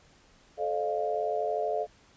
sine tone cluster, 435 / 532 / 605 / 697 Hz, A4 / C5 / D#5 / F5, -20 / +29 / -49 / -4 cents, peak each -32 / -38 / -32 / -31 dBFS, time 0.57-1.87 s, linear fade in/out 50 ms, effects pink hiss -60 dBFS RMS until 2.16 s + resampled to 16000 Hz

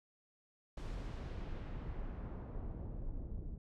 brown noise with low-pass filter sweep, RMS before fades -43 dBFS, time 0.77-3.58 s, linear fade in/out 5 ms, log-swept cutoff 8200 to 300 Hz, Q 0.76, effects none

